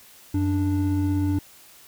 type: tone pair together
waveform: triangle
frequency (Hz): 92.38 / 293.3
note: F#2 / D4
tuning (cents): -2 / -2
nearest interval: octave + minor sixth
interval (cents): 2000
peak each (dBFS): -21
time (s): 0.34-1.39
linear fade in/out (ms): 5
effects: white hiss -50 dBFS RMS until 1.87 s